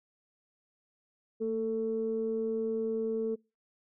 sine tone pair together, 225.1 / 444.9 Hz, A3 / A4, +40 / +19 cents, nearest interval octave, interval 1179 cents, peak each -34 / -29 dBFS, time 1.4-3.36 s, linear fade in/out 20 ms, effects noise-tail reverb RT60 0.3 s tail -26 dB re dry + tanh soft clip ceiling -22 dBFS

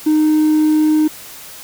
triangle tone, 308.1 Hz, D#4, 17 cents flat, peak -7 dBFS, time 0.06-1.08 s, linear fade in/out 10 ms, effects tanh soft clip ceiling -5 dBFS + white hiss -35 dBFS RMS until 1.63 s

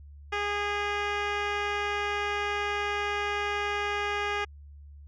10% pulse tone with low-pass filter, 410.5 Hz, G#4, 20 cents flat, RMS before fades -30 dBFS, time 0.32-4.45 s, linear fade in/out 10 ms, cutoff 3300 Hz, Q 1.1, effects added 72 Hz sine -45 dBFS peak until 5.07 s

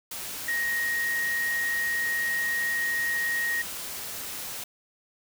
sine tone in noise, 1877 Hz, A#6, 11 cents sharp, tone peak -25 dBFS, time 0.48-3.62 s, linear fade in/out 5 ms, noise white, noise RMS -36 dBFS, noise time 0.11-4.64 s, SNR +8 dB, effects none

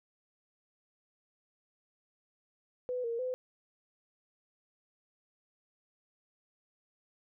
sine tone with pitch steps, 499.5 / 464.6 / 508 Hz, B4 / A#4 / B4, +20 / -6 / +49 cents, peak -32 dBFS, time 2.89-3.34 s, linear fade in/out 0 ms, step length 150 ms, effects none

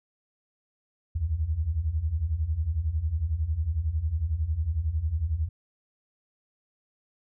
sine beating tone pair, 71.9 / 82.9 Hz, D2 / E2, -36 / +10 cents, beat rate 11 Hz, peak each -30 / -26 dBFS, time 1.15-5.49 s, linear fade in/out 10 ms, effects none

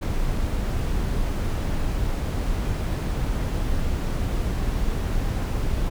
brown noise, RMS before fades -24 dBFS, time 0.01-5.9 s, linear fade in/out 20 ms, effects none

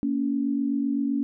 sine tone pair together, 233.1 / 280.9 Hz, A#3 / C#4, 0 / +23 cents, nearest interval minor third, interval 323 cents, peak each -27 / -24 dBFS, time 0.03-1.23 s, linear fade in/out 0 ms, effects none

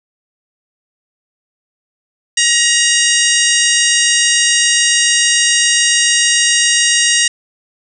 harmonic tone, 947 Hz, A#5, 27 cents sharp, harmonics 2 / 3 / 4 / 5 / 6 / 7 / 8 / 9, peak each -16 / -16 / -19 / -22 / -17 / -18 / -22 / -18 dBFS, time 2.37-7.28 s, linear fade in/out 5 ms, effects none

